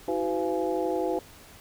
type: tone cluster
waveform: sine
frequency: 323.7 / 375.8 / 504 / 687 / 840 Hz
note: E4 / F#4 / B4 / F5 / G#5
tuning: -31 / +27 / +35 / -29 / +19 cents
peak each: -31 / -30 / -30 / -33 / -35 dBFS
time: 0.08-1.19 s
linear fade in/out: 2 ms
effects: pink hiss -50 dBFS RMS until 1.6 s